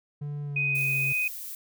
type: tone with pitch glide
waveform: triangle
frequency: 145.8 to 136.04 Hz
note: D3 to C#3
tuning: -12 to -32 cents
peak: -29 dBFS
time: 0.21-1.13 s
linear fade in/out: 10 ms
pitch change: -120 cents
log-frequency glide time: 0.42-0.83 s
type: tone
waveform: sine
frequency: 2500 Hz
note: D#7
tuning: 8 cents sharp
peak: -24 dBFS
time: 0.56-1.28 s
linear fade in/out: 5 ms
type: noise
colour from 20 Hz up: violet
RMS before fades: -38 dBFS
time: 0.75-1.55 s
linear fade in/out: 2 ms
effects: none